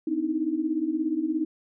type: tone cluster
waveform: sine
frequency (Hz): 256.3 / 301.7 / 318.7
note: C4 / D4 / D#4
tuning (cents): -36 / +47 / +42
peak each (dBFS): -33 / -29 / -26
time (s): 0.07-1.45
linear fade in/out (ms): 5
effects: none